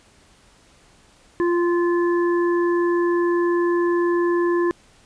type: harmonic tone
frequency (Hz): 346.8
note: F4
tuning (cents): -12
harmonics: 1 / 3 / 5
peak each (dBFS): -17 / -27 / -31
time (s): 1.4-4.71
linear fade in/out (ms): 0
effects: pink hiss -54 dBFS RMS until 5.05 s + resampled to 22050 Hz